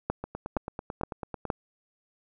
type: two click trains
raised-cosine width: 1 ms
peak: -20 / -12 dBFS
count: 12 / 4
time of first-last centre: 0.24-1.453 / 0.1-1.502 s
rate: 9.07 / 2.14 Hz
effects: none